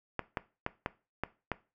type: clicks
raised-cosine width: 0.5 ms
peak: -16 dBFS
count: 6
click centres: 0.193 / 0.372 / 0.664 / 0.861 / 1.236 / 1.517 s
effects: noise-tail reverb RT60 0.3 s tail -18 dB re dry